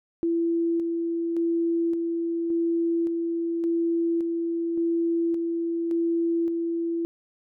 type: tone with tremolo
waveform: sine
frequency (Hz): 335.5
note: E4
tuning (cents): +31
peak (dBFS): -21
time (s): 0.23-7.05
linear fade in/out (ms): 0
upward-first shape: square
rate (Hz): 0.88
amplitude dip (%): 30
effects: none